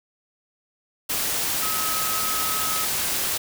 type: tone in noise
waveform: sine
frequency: 1277 Hz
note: D#6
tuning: 45 cents sharp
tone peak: -29 dBFS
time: 1.62-2.85 s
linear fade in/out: 10 ms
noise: white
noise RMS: -25 dBFS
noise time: 1.09-3.38 s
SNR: -7 dB
effects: none